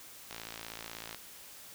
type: click train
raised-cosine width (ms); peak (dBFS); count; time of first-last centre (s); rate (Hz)
0.2; -24; 48; 0.31-1.146; 56.2
effects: white hiss -51 dBFS RMS until 1.74 s